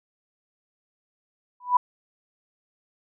sine tone with exponential growth, 987.8 Hz, B5, in tune, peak -11 dBFS, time 1.6-1.77 s, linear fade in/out 5 ms, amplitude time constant 35 ms, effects none

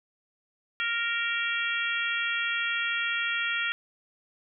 harmonic tone with a mistuned harmonic, 466.2 Hz, A#4, in tune, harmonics 3 / 4 / 5 / 6 / 7, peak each -31 / -32 / -33 / -34 / -34 dBFS, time 0.8-3.72 s, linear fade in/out 0 ms, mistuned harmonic 6, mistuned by -32 cents, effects none

